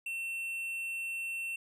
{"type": "tone with tanh clipping", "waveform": "triangle", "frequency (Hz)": 2700, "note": "E7", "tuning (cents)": 41, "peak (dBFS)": -36, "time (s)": [0.06, 1.56], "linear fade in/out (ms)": 5, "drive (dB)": 12, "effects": []}